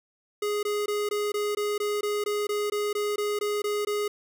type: tone bursts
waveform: square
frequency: 415.3 Hz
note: G#4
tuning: in tune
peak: -26 dBFS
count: 16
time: 0.42-4.08 s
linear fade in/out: 5 ms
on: 210 ms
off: 20 ms
effects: none